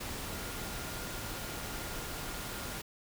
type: tone in noise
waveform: sine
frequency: 1413 Hz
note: F6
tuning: 20 cents sharp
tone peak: -50 dBFS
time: 0.3-2.79 s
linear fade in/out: 10 ms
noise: pink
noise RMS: -40 dBFS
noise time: 0-2.82 s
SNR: -13 dB
effects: none